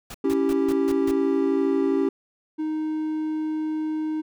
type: noise bursts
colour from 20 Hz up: pink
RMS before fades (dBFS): -37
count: 6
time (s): 0.1-1.114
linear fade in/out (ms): 5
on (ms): 44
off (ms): 150
type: chord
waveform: triangle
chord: C# diminished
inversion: none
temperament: equal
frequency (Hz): 277.2 / 329.6 / 392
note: C#4 / E4 / G4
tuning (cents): 0 / 0 / 0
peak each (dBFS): -21 / -24 / -21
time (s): 0.24-2.09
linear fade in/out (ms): 5
type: tone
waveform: triangle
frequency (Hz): 311.1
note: D#4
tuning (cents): 0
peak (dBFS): -22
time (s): 2.58-4.22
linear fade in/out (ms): 20
effects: none